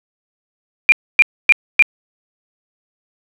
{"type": "tone bursts", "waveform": "sine", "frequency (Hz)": 2390, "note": "D7", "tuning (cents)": 30, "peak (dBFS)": -4, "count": 4, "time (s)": [0.89, 1.824], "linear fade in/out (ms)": 0, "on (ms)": 31, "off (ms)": 270, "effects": []}